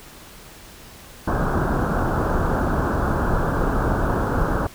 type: low-pass noise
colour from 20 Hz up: pink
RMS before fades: -21 dBFS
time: 1.27-4.67 s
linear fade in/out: 5 ms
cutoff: 1600 Hz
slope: 96 dB/octave
effects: pink hiss -43 dBFS RMS until 4.74 s